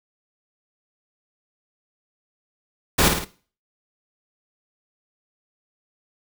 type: noise with echo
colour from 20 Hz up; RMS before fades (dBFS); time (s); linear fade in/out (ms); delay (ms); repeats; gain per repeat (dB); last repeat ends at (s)
pink; -17; 2.98-3.09; 10; 53; 3; -5; 3.249
effects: noise-tail reverb RT60 0.4 s tail -17 dB re dry